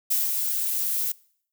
violet noise with ADSR envelope, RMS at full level -22 dBFS, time 0.1-1.12 s, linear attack 13 ms, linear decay 170 ms, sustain -4 dB, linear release 5 ms, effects noise-tail reverb RT60 0.6 s tail -23 dB re dry

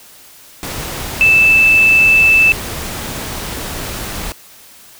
sine tone in noise, 2637 Hz, E7, in tune, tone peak -6 dBFS, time 1.21-2.52 s, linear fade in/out 0 ms, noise pink, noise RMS -24 dBFS, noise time 0.63-4.32 s, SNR +15 dB, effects white hiss -41 dBFS RMS until 4.99 s

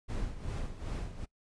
brown noise with tremolo, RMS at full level -34 dBFS, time 0.08-1.26 s, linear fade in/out 20 ms, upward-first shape sine, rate 2.6 Hz, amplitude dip 70%, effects noise-tail reverb RT60 0.1 s tail -22 dB re dry + resampled to 22050 Hz

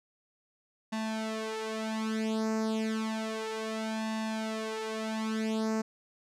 sawtooth tone with flanger, 220 Hz, A3, in tune, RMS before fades -33 dBFS, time 0.92-5.82 s, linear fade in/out 10 ms, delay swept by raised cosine 1.1 to 4.4 ms, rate 0.31 Hz, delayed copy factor +0.85, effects low-pass 8000 Hz 12 dB/octave

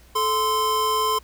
square tone pair together, 436.1 / 1037.2 Hz, A4 / C6, -15 / -15 cents, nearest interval octave + minor third, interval 1500 cents, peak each -27 / -21 dBFS, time 0.15-1.19 s, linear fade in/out 10 ms, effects added 60 Hz sine -49 dBFS peak until 1.23 s + pink hiss -54 dBFS RMS until 1.23 s

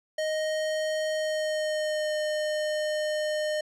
square tone with pitch glide, 622.3 to 610.2 Hz, D#5 to D#5, 0 to -34 cents, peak -27 dBFS, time 0.18-3.61 s, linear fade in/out 5 ms, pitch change -34 cents, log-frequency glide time 1.13-2.17 s, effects low-pass 8000 Hz 12 dB/octave

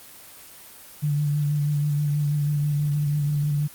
sine tone with vibrato, 146.83 Hz, D3, in tune, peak -20 dBFS, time 1.02-3.68 s, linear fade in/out 20 ms, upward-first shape sine, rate 6.2 Hz, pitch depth 27 cents each way, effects white hiss -45 dBFS RMS until 3.74 s + Opus 24 kbps

